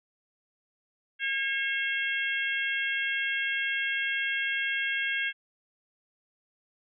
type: harmonic tone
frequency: 542 Hz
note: C#5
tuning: 39 cents flat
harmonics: 3 / 4 / 5 / 6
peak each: -30 / -32 / -34 / -36 dBFS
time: 1.19-5.33 s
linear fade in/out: 50 ms
effects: none